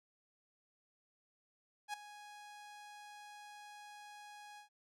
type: tone with ADSR envelope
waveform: sawtooth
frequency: 830.6 Hz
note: G#5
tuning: in tune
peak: -33 dBFS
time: 1.88-4.69 s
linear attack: 56 ms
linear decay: 6 ms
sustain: -15 dB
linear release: 110 ms
effects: low-pass 10000 Hz 12 dB/octave